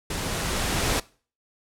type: noise with level ramp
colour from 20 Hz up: pink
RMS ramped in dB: -30 to -23 dBFS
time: 0.1-1 s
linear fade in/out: 5 ms
effects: noise-tail reverb RT60 0.4 s tail -21 dB re dry + low-pass 11000 Hz 12 dB/octave